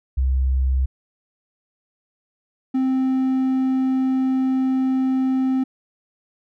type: tone pair in turn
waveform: sine / triangle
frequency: 65.41 / 261.6 Hz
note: C2 / C4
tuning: 0 / 0 cents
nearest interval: 2 octaves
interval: 2400 cents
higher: second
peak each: -16 / -15 dBFS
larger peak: second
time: 0.17-0.86 / 2.74-5.64 s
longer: second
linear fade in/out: 10 ms
effects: none